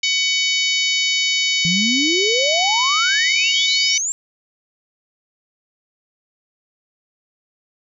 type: harmonic tone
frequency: 750 Hz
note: F#5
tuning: 23 cents sharp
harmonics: 3 / 4 / 5 / 6 / 7 / 8 / 9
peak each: -20 / -22 / -24 / -26 / -27 / -28 / -29 dBFS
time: 0.03-3.98 s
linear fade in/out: 5 ms
type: exponential sweep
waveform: sine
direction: up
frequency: 162.6 to 7530 Hz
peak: -19 dBFS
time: 1.65-4.12 s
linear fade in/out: 0 ms
effects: none